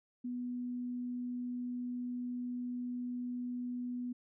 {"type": "tone", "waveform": "sine", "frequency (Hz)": 246.1, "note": "B3", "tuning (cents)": -6, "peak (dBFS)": -36, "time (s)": [0.24, 4.13], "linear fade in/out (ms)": 10, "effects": []}